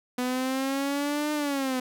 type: exponential two-way sweep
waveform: sawtooth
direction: up then down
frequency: 247.8 to 302.3 to 251.8 Hz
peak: -22 dBFS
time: 0.18-1.8 s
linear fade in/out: 5 ms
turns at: 1.33 s
effects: none